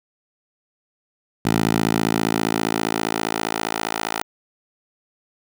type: tone with high-pass filter sweep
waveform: 10% pulse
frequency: 55 Hz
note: A1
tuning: in tune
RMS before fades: -22 dBFS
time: 1.45-4.23 s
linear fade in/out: 5 ms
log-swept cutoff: 150 to 700 Hz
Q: 0.87
effects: none